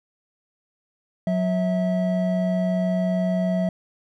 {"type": "tone pair together", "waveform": "triangle", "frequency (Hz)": [182.68, 651], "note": ["F#3", "E5"], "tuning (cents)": [-22, -22], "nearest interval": "octave + minor seventh", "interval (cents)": 2200, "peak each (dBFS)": [-19, -23], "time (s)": [1.27, 3.69], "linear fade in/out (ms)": 2, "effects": []}